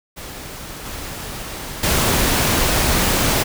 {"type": "noise with level steps", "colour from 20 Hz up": "pink", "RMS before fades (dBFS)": [-33, -30, -17], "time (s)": [0.16, 3.44], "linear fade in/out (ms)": 20, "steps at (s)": [0.85, 1.83], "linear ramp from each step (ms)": 5, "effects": []}